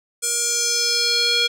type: tone with band-pass filter sweep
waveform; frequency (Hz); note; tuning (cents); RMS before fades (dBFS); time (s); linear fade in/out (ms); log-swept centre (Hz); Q
square; 473.6; A#4; +27; -20; 0.22-1.48; 20; 8300 to 3500; 3.2
effects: none